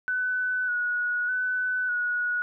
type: tone with vibrato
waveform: sine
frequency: 1480 Hz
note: F#6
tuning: in tune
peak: -24 dBFS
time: 0.08-2.42 s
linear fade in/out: 0 ms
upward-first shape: square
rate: 0.83 Hz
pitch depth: 25 cents each way
effects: none